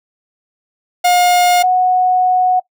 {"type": "tone pair in turn", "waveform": ["45% pulse", "sine"], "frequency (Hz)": [714, 735.3], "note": ["F5", "F#5"], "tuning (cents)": [38, -11], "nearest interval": "minor second", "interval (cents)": 51, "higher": "second", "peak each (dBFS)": -9, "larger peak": "neither", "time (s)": [[1.04, 1.63], [1.63, 2.6]], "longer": "second", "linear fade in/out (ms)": 10, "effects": ["noise-tail reverb RT60 0.1 s tail -21 dB re dry"]}